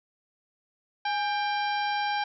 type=harmonic tone with a mistuned harmonic; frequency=791 Hz; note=G5; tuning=15 cents sharp; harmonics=1 / 2 / 3 / 4 / 5 / 6 / 7; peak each=-27 / -33 / -37 / -39 / -41 / -43 / -44 dBFS; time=1.05-2.24 s; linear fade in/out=5 ms; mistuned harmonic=1; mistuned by=+77 cents; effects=none